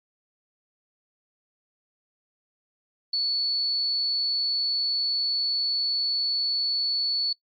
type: tone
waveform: sine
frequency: 4435 Hz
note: C#8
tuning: in tune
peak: -22 dBFS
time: 3.13-7.33 s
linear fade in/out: 5 ms
effects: noise-tail reverb RT60 0.1 s tail -23 dB re dry + MP3 32 kbps